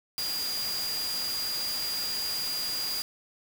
sine tone in noise, 4826 Hz, D8, 46 cents sharp, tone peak -30 dBFS, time 0.18-3.02 s, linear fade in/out 0 ms, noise white, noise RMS -36 dBFS, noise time 0.18-3.02 s, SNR +3 dB, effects none

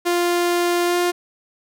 sawtooth tone with pitch glide, 349.2 to 352.6 Hz, F4 to F4, 0 to +17 cents, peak -13 dBFS, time 0.05-1.12 s, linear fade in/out 20 ms, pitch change +17 cents, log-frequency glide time 0.85-0.97 s, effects none

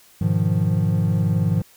triangle chord, F half-diminished seventh, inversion first, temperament equal, 103.83 / 123.47 / 155.56 / 174.61 Hz, Ab2 / Cb3 / Eb3 / F3, 0 / 0 / 0 / 0 cents, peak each -19 / -25 / -20 / -20 dBFS, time 0.21-1.62 s, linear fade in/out 5 ms, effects white hiss -52 dBFS RMS until 1.76 s

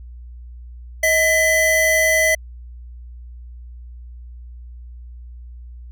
square tone pair together, 633.1 / 2010 Hz, D#5 / B6, +30 / +30 cents, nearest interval octave + minor sixth, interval 2000 cents, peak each -19 / -16 dBFS, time 1.03-2.35 s, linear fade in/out 5 ms, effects added 60 Hz sine -34 dBFS peak until 5.91 s

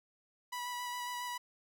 sawtooth tone with vibrato, 980 Hz, B5, 14 cents flat, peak -34 dBFS, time 0.52-1.38 s, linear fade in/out 10 ms, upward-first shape square, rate 7.3 Hz, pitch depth 11 cents each way, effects none

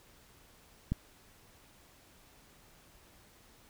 click, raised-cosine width 5 ms, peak -18 dBFS, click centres 0.92 s, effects pink hiss -61 dBFS RMS until 3.69 s

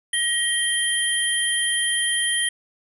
sine tone cluster, 1894 / 3164 / 9910 Hz, A#6 / G7 / D#9, +27 / +15 / -8 cents, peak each -24 dBFS, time 0.13-2.49 s, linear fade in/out 5 ms, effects none

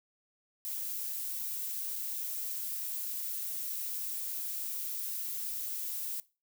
violet noise with dropouts, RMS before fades -37 dBFS, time 0.65-6.2 s, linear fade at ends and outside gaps 0 ms, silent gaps 1.392-1.396 / 1.957-1.961 s, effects noise-tail reverb RT60 0.3 s tail -20 dB re dry

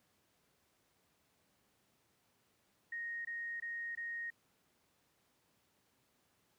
sine tone bursts, 1865 Hz, A#6, in tune, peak -39 dBFS, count 4, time 2.92-4.303 s, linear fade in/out 5 ms, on 330 ms, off 21 ms, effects pink hiss -75 dBFS RMS until 6.58 s + high-pass 100 Hz 12 dB/octave

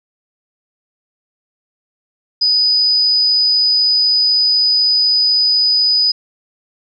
sine tone, 4978 Hz, D#8, in tune, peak -10 dBFS, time 2.41-6.12 s, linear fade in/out 10 ms, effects none

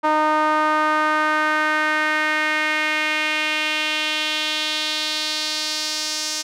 sawtooth tone with band-pass filter sweep, 307.3 Hz, D#4, 21 cents flat, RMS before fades -21 dBFS, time 0.03-6.43 s, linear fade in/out 20 ms, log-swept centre 1000 to 5700 Hz, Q 2.4, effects none

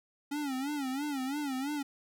square tone with vibrato, 277.2 Hz, C#4, in tune, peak -33 dBFS, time 0.31-1.83 s, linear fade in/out 10 ms, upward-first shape sine, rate 3 Hz, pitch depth 130 cents each way, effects none

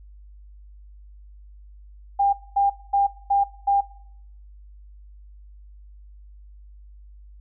sine tone bursts, 799 Hz, G5, 33 cents sharp, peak -16 dBFS, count 5, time 2.19-3.81 s, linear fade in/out 10 ms, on 140 ms, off 230 ms, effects noise-tail reverb RT60 0.7 s tail -20 dB re dry + added 50 Hz sine -43 dBFS peak until 7.4 s

